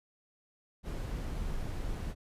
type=noise; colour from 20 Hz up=brown; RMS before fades=-36 dBFS; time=0.83-2.15 s; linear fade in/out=50 ms; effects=resampled to 32000 Hz

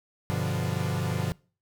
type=chord; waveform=45% pulse; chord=G dominant seventh; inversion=none; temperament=equal; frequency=98 / 123.47 / 146.83 / 174.61 Hz; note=G2 / B2 / D3 / F3; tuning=0 / 0 / 0 / 0 cents; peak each=-32 dBFS; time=0.3-1.32 s; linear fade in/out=0 ms; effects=noise-tail reverb RT60 0.4 s tail -24 dB re dry

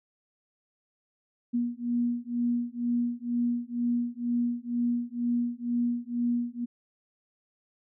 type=beating tone pair; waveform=sine; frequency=238.7 / 240.8 Hz; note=A#3 / B3; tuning=+41 / -44 cents; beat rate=2.1 Hz; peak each=-29 dBFS; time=1.53-6.66 s; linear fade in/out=20 ms; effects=none

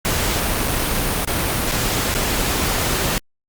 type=noise with dropouts; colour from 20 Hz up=pink; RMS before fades=-20 dBFS; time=0.05-3.18 s; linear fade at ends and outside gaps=0 ms; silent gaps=0.677-0.681 / 1.248-1.275 / 1.714-1.719 / 2.141-2.15 s; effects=Opus 48 kbps

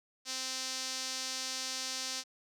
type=tone with band-pass filter; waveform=sawtooth; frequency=260 Hz; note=C4; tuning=11 cents flat; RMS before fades=-38 dBFS; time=0.25-2.24 s; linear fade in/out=50 ms; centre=5400 Hz; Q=2.2; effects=none

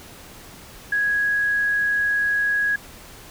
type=tone; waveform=sine; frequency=1661.2 Hz; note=G#6; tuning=in tune; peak=-18 dBFS; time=0.92-2.76 s; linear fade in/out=5 ms; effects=pink hiss -43 dBFS RMS until 3.3 s

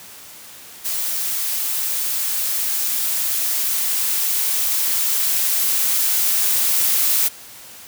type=noise with level ramp; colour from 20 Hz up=blue; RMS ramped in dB=-23 to -17 dBFS; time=0.84-7.29 s; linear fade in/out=20 ms; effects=white hiss -40 dBFS RMS until 7.87 s + high-pass 60 Hz 12 dB/octave

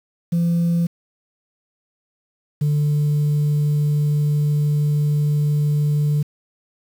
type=tone pair in turn; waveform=sine; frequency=170.2 / 147.83 Hz; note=F3 / D3; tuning=-44 / +12 cents; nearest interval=major second; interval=244 cents; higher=first; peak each=-13 dBFS; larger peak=neither; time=0.32-0.87 / 2.61-6.23 s; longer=second; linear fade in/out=10 ms; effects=tanh soft clip ceiling -14 dBFS + 7-bit

